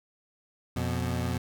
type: tone pair together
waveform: 25% pulse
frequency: 87.28 / 121.6 Hz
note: F2 / B2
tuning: -1 / -26 cents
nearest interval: tritone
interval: 575 cents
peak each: -27 dBFS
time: 0.76-1.38 s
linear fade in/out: 5 ms
effects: none